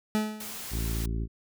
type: tone with exponential decay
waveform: 40% pulse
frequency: 214.6 Hz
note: A3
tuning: 43 cents flat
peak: -21 dBFS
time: 0.15-0.66 s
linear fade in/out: 0 ms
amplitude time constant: 110 ms
type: noise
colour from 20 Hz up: white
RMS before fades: -39 dBFS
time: 0.4-1.06 s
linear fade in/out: 5 ms
type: harmonic tone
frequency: 56 Hz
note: A1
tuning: 31 cents sharp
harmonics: 1 / 2 / 3 / 4 / 5 / 6 / 7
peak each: -29 / -35 / -39 / -41 / -43 / -45 / -46 dBFS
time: 0.7-1.28 s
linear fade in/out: 50 ms
effects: none